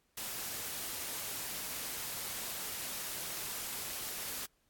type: noise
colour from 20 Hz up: white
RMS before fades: -40 dBFS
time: 0.17-4.46 s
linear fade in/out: 5 ms
effects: pink hiss -75 dBFS RMS until 4.69 s + AAC 64 kbps